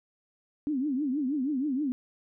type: tone with vibrato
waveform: sine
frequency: 277.2 Hz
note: C#4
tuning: in tune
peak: -26 dBFS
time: 0.67-1.92 s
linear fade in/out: 0 ms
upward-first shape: triangle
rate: 6.3 Hz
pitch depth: 220 cents each way
effects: none